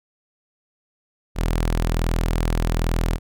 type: tone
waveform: sawtooth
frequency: 41.2 Hz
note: E1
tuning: in tune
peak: -15 dBFS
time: 1.35-3.19 s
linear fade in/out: 50 ms
effects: none